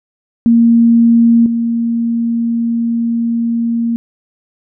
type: tone with level steps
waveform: sine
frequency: 232.4 Hz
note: A#3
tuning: 5 cents flat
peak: -5 / -12 dBFS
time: 0.46-3.96 s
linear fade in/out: 0 ms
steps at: 1.46 s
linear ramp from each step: 2 ms
effects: none